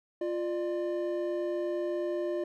triangle tone pair together, 349.2 / 598.1 Hz, F4 / D5, 0 / +31 cents, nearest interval major sixth, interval 931 cents, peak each -29 / -32 dBFS, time 0.21-2.44 s, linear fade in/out 5 ms, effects none

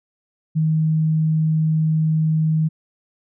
sine tone, 157.6 Hz, D#3, 23 cents sharp, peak -15 dBFS, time 0.55-2.69 s, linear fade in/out 20 ms, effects none

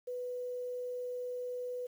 sine tone with quantisation, 495.4 Hz, B4, 5 cents sharp, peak -36 dBFS, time 0.07-1.87 s, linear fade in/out 10 ms, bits 10, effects none

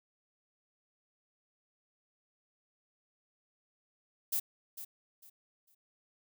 violet noise with echo, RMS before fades -32 dBFS, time 4.32-4.4 s, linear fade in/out 10 ms, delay 450 ms, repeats 3, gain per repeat -12 dB, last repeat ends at 5.75 s, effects none

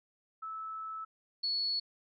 sine tone pair in turn, 1307 / 4396 Hz, E6 / C#8, -15 / -15 cents, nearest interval octave + major sixth, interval 2100 cents, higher second, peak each -38 / -30 dBFS, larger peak second, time 0.42-1.05 / 1.43-1.8 s, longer first, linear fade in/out 10 ms, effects none

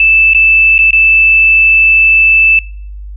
sine tone with dropouts, 2637 Hz, E7, in tune, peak -4 dBFS, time 0-2.59 s, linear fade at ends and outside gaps 2 ms, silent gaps 0.335-0.347 / 0.781-0.789 / 0.908-0.93 s, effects noise-tail reverb RT60 0.6 s tail -25 dB re dry + added 50 Hz sine -23 dBFS peak until 3.16 s

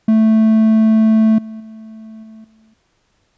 triangle tone with level steps, 220 Hz, A3, in tune, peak -6 / -25 / -30 / -33 / -47 dBFS, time 0.08-2.74 s, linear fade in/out 5 ms, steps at 1.38 / 1.6 / 2.23 / 2.44 s, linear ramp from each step 5 ms, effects pink hiss -62 dBFS RMS until 3.37 s + resampled to 16000 Hz

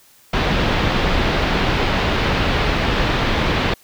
pink low-pass noise, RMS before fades -18 dBFS, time 0.33-3.74 s, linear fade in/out 5 ms, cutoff 3900 Hz, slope 24 dB/octave, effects white hiss -51 dBFS RMS until 3.83 s

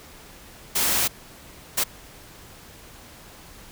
white noise bursts at uneven times, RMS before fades -22 dBFS, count 2, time 0.75-1.08 / 1.77-1.84 s, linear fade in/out 10 ms, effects pink hiss -46 dBFS RMS until 3.71 s

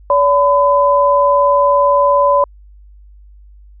sine tone pair together, 570.7 / 1008 Hz, D5 / B5, -50 / +35 cents, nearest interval minor seventh, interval 985 cents, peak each -11 dBFS, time 0.1-2.44 s, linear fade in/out 2 ms, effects added 50 Hz sine -38 dBFS peak until 3.8 s

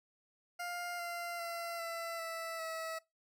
20% pulse tone with pitch steps, 703 / 691.7 / 680.6 / 669.7 / 659 / 648.4 Hz, F5 / F5 / F5 / E5 / E5 / E5, +11 / -17 / -45 / +27 / -1 / -29 cents, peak -34 dBFS, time 0.59-2.99 s, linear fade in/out 10 ms, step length 400 ms, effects noise-tail reverb RT60 0.2 s tail -21 dB re dry

